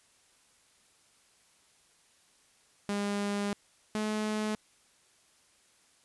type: tone pair in turn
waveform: sawtooth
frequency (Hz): 203 / 214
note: G#3 / A3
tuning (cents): -39 / -48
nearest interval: minor second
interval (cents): 91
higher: second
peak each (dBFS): -26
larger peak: neither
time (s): 2.89-3.53 / 3.95-4.55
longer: first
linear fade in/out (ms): 0
effects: white hiss -65 dBFS RMS until 6.04 s + resampled to 24000 Hz